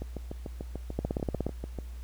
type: two click trains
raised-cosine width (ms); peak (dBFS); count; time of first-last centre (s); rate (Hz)
2; -16 / -23; 9 / 13; 0.99-1.466 / 0.02-1.787; 16.8 / 6.79
effects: added 60 Hz sine -38 dBFS peak until 2.03 s + pink hiss -58 dBFS RMS until 2.03 s

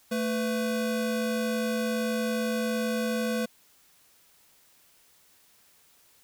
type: tone pair together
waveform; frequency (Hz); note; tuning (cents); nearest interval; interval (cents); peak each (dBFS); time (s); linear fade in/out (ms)
square; 222.3 / 499.5; A3 / B4; +18 / +20; octave + major second; 1402; -29 / -31; 0.11-3.46; 10
effects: white hiss -61 dBFS RMS until 6.23 s

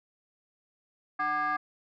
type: tone with frequency modulation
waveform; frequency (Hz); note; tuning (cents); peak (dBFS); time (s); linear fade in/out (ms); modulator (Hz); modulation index
sine; 1196; D6; +31; -25; 1.19-1.57; 10; 448; 1.1
effects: tanh soft clip ceiling -23 dBFS

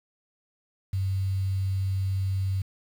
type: tone with quantisation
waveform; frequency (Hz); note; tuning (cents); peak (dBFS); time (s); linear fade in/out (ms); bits
sine; 95.9; G2; -37; -24; 0.93-2.62; 5; 8
effects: none

